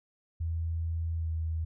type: tone with pitch glide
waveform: sine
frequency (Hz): 82.41 to 80.71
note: E2 to E2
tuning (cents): 0 to -36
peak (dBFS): -29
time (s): 0.4-1.65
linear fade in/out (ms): 10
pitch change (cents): -36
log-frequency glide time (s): 1.16-1.29
effects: none